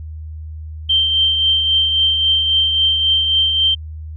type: tone with tremolo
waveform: sine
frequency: 3136 Hz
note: G7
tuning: in tune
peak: -10 dBFS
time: 0.89-3.75 s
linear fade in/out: 10 ms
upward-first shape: triangle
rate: 3.7 Hz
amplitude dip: 45%
effects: added 78 Hz sine -27 dBFS peak until 4.16 s